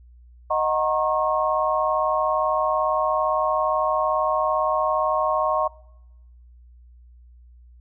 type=chord; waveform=sine; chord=D# minor seventh; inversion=none; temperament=equal with one note detuned; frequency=622.3 / 740 / 932.3 / 1085.3 Hz; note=D#5 / F#5 / A#5 / C#6; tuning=0 / 0 / 0 / -37 cents; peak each=-23 / -27 / -27 / -23 dBFS; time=0.5-5.68 s; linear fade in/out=10 ms; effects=noise-tail reverb RT60 1.0 s tail -24 dB re dry + added 60 Hz sine -46 dBFS peak until 7.8 s